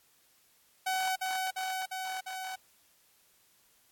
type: tone with echo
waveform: sawtooth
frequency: 753 Hz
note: F#5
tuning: 30 cents sharp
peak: -25 dBFS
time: 0.86-1.16 s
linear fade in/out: 10 ms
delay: 350 ms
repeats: 4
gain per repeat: -2 dB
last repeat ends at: 2.56 s
effects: white hiss -66 dBFS RMS until 3.91 s + AAC 64 kbps